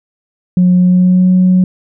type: tone with pitch glide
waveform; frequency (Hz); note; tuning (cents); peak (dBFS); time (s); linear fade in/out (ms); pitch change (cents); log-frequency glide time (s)
sine; 180.4 to 183.77; F#3 to F#3; -44 to -12; -4; 0.57-1.64; 2; +32; 0.81-1.29
effects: tanh soft clip ceiling -2 dBFS